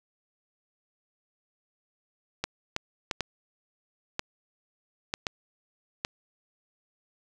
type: clicks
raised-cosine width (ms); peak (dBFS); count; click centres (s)
0.2; -11; 8; 2.44 / 2.764 / 3.112 / 3.207 / 4.194 / 5.139 / 5.268 / 6.049
effects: none